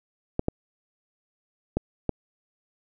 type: clicks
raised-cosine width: 2 ms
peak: -10 dBFS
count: 4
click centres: 0.394 / 0.484 / 1.77 / 2.093 s
effects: none